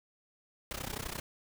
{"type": "noise with amplitude modulation", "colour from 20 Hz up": "pink", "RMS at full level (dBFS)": -36, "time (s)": [0.71, 1.2], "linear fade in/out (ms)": 0, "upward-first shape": "sine", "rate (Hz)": 31.8, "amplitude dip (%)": 90, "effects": []}